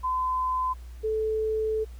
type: tone pair in turn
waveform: sine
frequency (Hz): 1021 / 436.4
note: C6 / A4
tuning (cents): -43 / -14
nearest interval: octave + minor third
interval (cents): 1471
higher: first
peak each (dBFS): -24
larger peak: neither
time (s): 0.03-0.74 / 1.03-1.85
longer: second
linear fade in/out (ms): 20
effects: added 60 Hz sine -39 dBFS peak until 1.99 s + pink hiss -58 dBFS RMS until 1.99 s